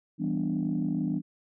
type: chord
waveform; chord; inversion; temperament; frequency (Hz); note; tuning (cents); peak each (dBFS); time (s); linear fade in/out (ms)
sine; E minor seventh; none; equal; 164.81 / 196 / 246.9 / 293.7; E3 / G3 / B3 / D4; 0 / 0 / 0 / 0; -31; 0.18-1.22; 50
effects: tanh soft clip ceiling -19 dBFS